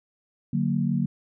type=chord; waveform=sine; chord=D augmented; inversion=none; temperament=equal with one note detuned; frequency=146.83 / 185 / 231.6 Hz; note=D3 / F#3 / A#3; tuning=0 / 0 / -11 cents; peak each=-26 dBFS; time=0.53-1.06 s; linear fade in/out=5 ms; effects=none